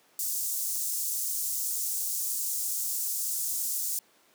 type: high-pass noise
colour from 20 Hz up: pink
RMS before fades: -31 dBFS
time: 0.19-3.99 s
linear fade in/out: 2 ms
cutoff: 6700 Hz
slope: 24 dB/octave
effects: pink hiss -62 dBFS RMS until 4.34 s + high-pass 300 Hz 12 dB/octave